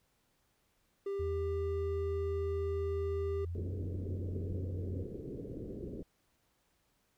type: tone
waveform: triangle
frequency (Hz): 396.6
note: G4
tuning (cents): +20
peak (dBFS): -32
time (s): 1.06-3.45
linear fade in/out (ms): 5
type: tone with pitch glide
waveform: sine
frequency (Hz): 82.41 to 91.44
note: E2 to F#2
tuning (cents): 0 to -20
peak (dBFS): -36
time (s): 1.19-5.04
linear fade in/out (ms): 10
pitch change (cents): +180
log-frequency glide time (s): 3.38-3.7
type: low-pass noise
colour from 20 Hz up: white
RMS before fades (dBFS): -43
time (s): 3.55-6.03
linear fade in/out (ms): 0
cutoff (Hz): 470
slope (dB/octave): 48
effects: pink hiss -75 dBFS RMS until 7.17 s